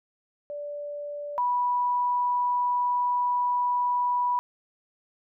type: tone pair in turn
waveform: sine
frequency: 583 / 980.5 Hz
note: D5 / B5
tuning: -13 / -13 cents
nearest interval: major sixth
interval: 900 cents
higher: second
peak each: -32 / -22 dBFS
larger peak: second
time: 0.5-1.38 / 1.38-4.39 s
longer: second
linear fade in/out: 0 ms
effects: none